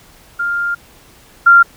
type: tone pair in turn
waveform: sine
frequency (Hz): 1400 / 1387.9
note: F6 / F6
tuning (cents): +4 / -11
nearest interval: unison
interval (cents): 15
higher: first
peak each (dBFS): -15 / -3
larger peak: second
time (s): 0.39-0.75 / 1.46-1.63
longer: first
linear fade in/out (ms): 10
effects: pink hiss -45 dBFS RMS until 1.76 s